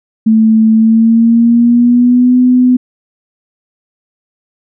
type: tone with pitch glide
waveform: sine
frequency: 220.8 to 250.7 Hz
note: A3 to B3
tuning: +6 to +26 cents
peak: -4 dBFS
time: 0.26-2.77 s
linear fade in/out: 10 ms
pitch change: +220 cents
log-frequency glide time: 0.73-2.36 s
effects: none